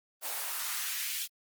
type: noise with high-pass filter sweep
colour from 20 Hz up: white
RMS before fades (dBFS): -35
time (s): 0.21-1.28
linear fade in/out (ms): 50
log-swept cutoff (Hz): 580 to 2900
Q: 1.4
effects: Opus 24 kbps